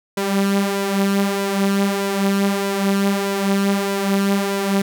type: tone with flanger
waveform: sawtooth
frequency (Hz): 197.8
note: G3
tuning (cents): +16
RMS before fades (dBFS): -19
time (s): 0.17-4.82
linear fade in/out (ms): 5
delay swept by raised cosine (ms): 2 to 5.8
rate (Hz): 1.6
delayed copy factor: +0.55
effects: none